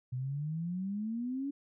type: exponential sweep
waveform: sine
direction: up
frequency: 123.47 to 286 Hz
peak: -33 dBFS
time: 0.12-1.51 s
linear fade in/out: 10 ms
effects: none

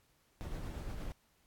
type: noise with tremolo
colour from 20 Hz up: brown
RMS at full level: -40 dBFS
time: 0.41-1.12 s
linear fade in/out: 0 ms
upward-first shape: triangle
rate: 8.6 Hz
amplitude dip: 30%
effects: pink hiss -72 dBFS RMS until 1.46 s + AAC 64 kbps

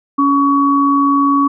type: tone pair together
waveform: sine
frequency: 280.2 / 1125 Hz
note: C#4 / C#6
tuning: +19 / +25 cents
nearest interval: 2 octaves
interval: 2406 cents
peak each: -12 dBFS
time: 0.18-1.48 s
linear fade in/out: 10 ms
effects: none

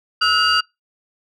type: tone cluster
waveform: sine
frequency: 1298 / 1451 / 2828 / 4696 Hz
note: E6 / F#6 / F7 / D8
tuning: -27 / -34 / +21 / -1 cents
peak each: -18 dBFS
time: 0.21-0.61 s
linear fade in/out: 10 ms
effects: noise-tail reverb RT60 0.2 s tail -25 dB re dry + tanh soft clip ceiling -8 dBFS

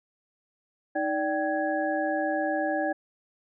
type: tone cluster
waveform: sine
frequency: 312.4 / 584 / 773 / 1665 Hz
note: D#4 / D5 / G5 / G#6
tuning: +7 / -10 / -24 / +4 cents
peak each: -30 / -29 / -30 / -33 dBFS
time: 0.95-2.93 s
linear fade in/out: 10 ms
effects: none

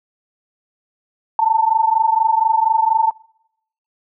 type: tone pair together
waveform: sine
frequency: 880 / 904.2 Hz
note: A5 / A5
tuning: 0 / +47 cents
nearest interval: unison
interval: 47 cents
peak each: -15 dBFS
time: 1.39-3.11 s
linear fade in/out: 2 ms
effects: noise-tail reverb RT60 0.8 s tail -26 dB re dry

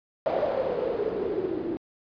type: noise with low-pass filter sweep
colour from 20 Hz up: blue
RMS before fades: -28 dBFS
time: 0.26-1.77 s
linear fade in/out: 0 ms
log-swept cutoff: 620 to 320 Hz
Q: 6.8
effects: resampled to 11025 Hz

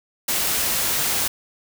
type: noise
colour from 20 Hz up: white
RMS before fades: -22 dBFS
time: 0.28-1.28 s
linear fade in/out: 5 ms
effects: none

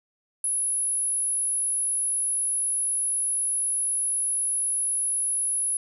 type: tone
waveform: sine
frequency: 10548 Hz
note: E9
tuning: in tune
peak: -23 dBFS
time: 0.44-5.77 s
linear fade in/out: 2 ms
effects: none

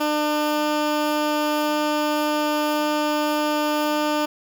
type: tone with notch filter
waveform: 15% pulse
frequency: 300.3 Hz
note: D4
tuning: 39 cents sharp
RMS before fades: -22 dBFS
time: 0-4.26 s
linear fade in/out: 10 ms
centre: 8900 Hz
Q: 1.5
effects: none

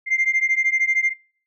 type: beating tone pair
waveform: sine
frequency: 2093 / 2106 Hz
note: C7 / C7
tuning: 0 / +11 cents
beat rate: 13 Hz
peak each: -18 / -20 dBFS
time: 0.06-1.14 s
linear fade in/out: 50 ms
effects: noise-tail reverb RT60 0.5 s tail -25 dB re dry + tanh soft clip ceiling -12 dBFS

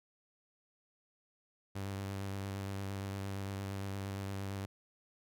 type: tone with vibrato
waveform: sawtooth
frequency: 98.1 Hz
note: G2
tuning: 2 cents sharp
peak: -34 dBFS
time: 1.75-4.66 s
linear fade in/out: 10 ms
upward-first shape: square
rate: 8.7 Hz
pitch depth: 15 cents each way
effects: none

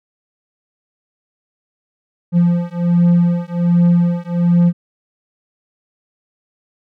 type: beating tone pair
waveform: triangle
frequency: 172.8 / 174.1 Hz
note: F3 / F3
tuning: -18 / -5 cents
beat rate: 1.3 Hz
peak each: -12 dBFS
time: 2.32-4.73 s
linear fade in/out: 50 ms
effects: none

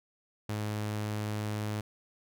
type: tone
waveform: sawtooth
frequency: 105.9 Hz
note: G#2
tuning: 34 cents sharp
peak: -28 dBFS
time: 0.49-1.81 s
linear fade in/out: 5 ms
effects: none

